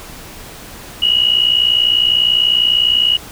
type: tone pair together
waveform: sine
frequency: 2873 / 2933 Hz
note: F7 / F#7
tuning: +48 / -16 cents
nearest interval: unison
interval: 36 cents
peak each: -13 dBFS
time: 1.02-3.17 s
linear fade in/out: 5 ms
effects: pink hiss -34 dBFS RMS until 3.31 s